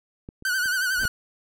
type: clicks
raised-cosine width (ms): 3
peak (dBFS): -24 / -31 / -33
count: 3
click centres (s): 0.289 / 0.424 / 0.658
type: tone with vibrato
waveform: 45% pulse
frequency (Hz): 1504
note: F#6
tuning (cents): +28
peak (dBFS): -22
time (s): 0.45-1.08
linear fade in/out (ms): 2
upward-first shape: sine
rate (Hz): 11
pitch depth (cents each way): 73
type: noise with exponential growth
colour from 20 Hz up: brown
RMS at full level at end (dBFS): -25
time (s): 0.91-1.06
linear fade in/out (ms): 5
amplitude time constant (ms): 31
effects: none